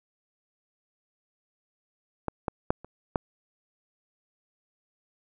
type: clicks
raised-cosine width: 1 ms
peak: -14 / -13 / -8 / -29 / -10 dBFS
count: 5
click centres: 2.283 / 2.482 / 2.705 / 2.846 / 3.158 s
effects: none